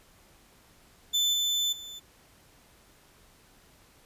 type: tone with level steps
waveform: 35% pulse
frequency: 3520 Hz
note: A7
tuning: in tune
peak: -21 / -23 / -38 dBFS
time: 1.13-2 s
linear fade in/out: 20 ms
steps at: 1.33 / 1.72 s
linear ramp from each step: 10 ms
effects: pink hiss -59 dBFS RMS until 4.05 s + resampled to 32000 Hz